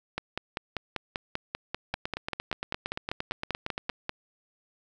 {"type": "two click trains", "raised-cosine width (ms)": 0.3, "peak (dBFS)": [-14, -15], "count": [21, 18], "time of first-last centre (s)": [[0.18, 4.094], [1.94, 3.894]], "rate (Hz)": [5.11, 8.7], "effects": []}